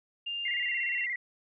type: tone with pitch glide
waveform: sine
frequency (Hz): 2802 to 2746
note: F7 to F7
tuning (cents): +5 to -30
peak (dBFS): -32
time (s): 0.26-1.06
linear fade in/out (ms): 10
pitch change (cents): -35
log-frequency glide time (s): 0.6-0.8
type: tone with vibrato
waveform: sine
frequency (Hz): 2032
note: B6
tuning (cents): +49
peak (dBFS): -30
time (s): 0.45-1.16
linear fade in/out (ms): 5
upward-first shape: square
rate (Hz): 17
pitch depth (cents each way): 69
effects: none